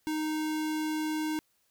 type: tone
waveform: square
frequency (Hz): 309.9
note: D#4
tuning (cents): -7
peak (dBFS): -30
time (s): 0.07-1.39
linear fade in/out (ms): 0
effects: white hiss -72 dBFS RMS until 1.7 s